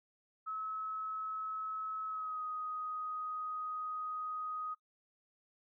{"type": "tone with pitch glide", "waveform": "sine", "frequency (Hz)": [1290, 1251.1], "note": ["E6", "D#6"], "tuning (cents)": [-38, 9], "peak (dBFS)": -37, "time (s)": [0.46, 4.75], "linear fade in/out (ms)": 20, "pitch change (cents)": -53, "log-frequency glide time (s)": [2.07, 2.43], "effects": ["noise-tail reverb RT60 0.1 s tail -21 dB re dry"]}